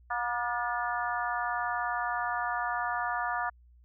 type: harmonic tone with a mistuned harmonic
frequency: 239.6 Hz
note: A#3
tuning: 48 cents sharp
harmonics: 3 / 4 / 5 / 6 / 7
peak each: -34 / -35 / -35 / -36 / -37 dBFS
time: 0.1-3.5 s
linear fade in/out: 10 ms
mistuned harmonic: 7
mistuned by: +60 cents
effects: added 60 Hz sine -55 dBFS peak until 3.84 s